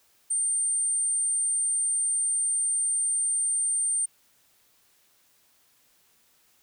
sine tone, 8870 Hz, C#9, in tune, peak -23 dBFS, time 0.3-4.06 s, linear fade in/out 10 ms, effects white hiss -64 dBFS RMS until 6.62 s

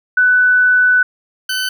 sine / 20% pulse tone pair in turn, 1494 / 1513.1 Hz, F#6 / F#6, +16 / +38 cents, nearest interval unison, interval 22 cents, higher second, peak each -8 / -12 dBFS, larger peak first, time 0.17-1.03 / 1.49-1.69 s, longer first, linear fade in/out 5 ms, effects none

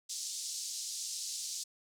white band-pass noise, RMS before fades -40 dBFS, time 0.09-1.64 s, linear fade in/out 10 ms, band 4400 to 7800 Hz, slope 24 dB/octave, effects none

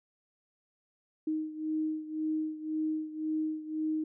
sine beating tone pair, 311.3 / 313.2 Hz, D#4 / D#4, +1 / +11 cents, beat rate 1.9 Hz, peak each -32 / -36 dBFS, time 1.27-4.04 s, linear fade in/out 5 ms, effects none

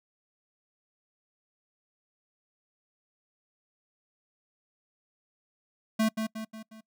square tone with echo, 220 Hz, A3, in tune, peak -23 dBFS, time 5.99-6.09 s, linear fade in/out 10 ms, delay 180 ms, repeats 4, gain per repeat -6 dB, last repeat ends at 6.81 s, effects noise-tail reverb RT60 0.1 s tail -24 dB re dry

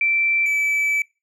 sine / triangle tone pair in turn, 2339 / 2307 Hz, D7 / D7, -8 / -31 cents, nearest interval unison, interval 23 cents, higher first, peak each -16 dBFS, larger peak neither, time 0.01-0.46 / 0.46-1.02 s, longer second, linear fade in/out 2 ms, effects noise-tail reverb RT60 0.3 s tail -25 dB re dry

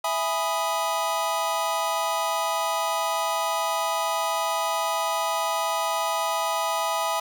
square chord, E major seventh, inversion none, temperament equal, 659.3 / 830.6 / 987.8 / 1244.5 Hz, E5 / G#5 / B5 / D#6, 0 / 0 / 0 / 0 cents, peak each -30 dBFS, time 0.04-7.2 s, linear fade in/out 5 ms, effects none

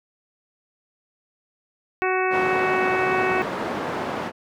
harmonic tone, 372.7 Hz, F#4, 13 cents sharp, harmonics 1 / 2 / 3 / 4 / 5 / 6 / 7, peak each -23 / -26 / -28 / -29 / -30 / -31 / -31 dBFS, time 2.02-3.42 s, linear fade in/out 0 ms
white band-pass noise, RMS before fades -28 dBFS, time 2.3-4.32 s, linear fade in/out 50 ms, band 140 to 1000 Hz, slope 12 dB/octave
effects none

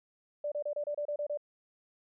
sine tone bursts, 587.3 Hz, D5, in tune, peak -31 dBFS, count 9, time 0.44-1.374 s, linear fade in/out 5 ms, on 78 ms, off 29 ms, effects none

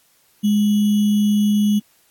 sine tone with sample-and-hold, 207.7 Hz, G#3, in tune, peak -13 dBFS, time 0.43-1.8 s, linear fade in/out 20 ms, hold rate 3150 Hz, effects white hiss -58 dBFS RMS until 2.1 s + AAC 64 kbps

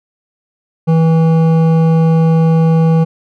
sine tone with hard clipping, 162.6 Hz, E3, 23 cents flat, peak -9 dBFS, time 0.87-3.05 s, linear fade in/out 20 ms, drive 11 dB, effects none

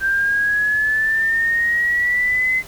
sine linear sweep, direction up, 1568 to 2052 Hz, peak -15 dBFS, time 0-2.63 s, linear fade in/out 50 ms, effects added 48 Hz sine -46 dBFS peak until 2.67 s + pink hiss -40 dBFS RMS until 2.67 s

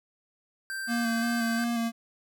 square tone with pitch glide, 1568 to 1558.1 Hz, G6 to G6, 0 to -11 cents, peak -33 dBFS, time 0.7-1.64 s, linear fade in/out 0 ms, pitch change -11 cents, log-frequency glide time 0.95-1 s
square tone with vibrato, 233.1 Hz, A#3, in tune, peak -27 dBFS, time 0.87-1.92 s, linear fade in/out 50 ms, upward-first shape square, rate 2.8 Hz, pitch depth 19 cents each way
effects none

